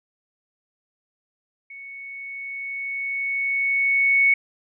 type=tone with level ramp; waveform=sine; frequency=2217 Hz; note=C#7; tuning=in tune; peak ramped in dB=-37 to -13 dBFS; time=1.7-4.34 s; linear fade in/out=5 ms; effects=none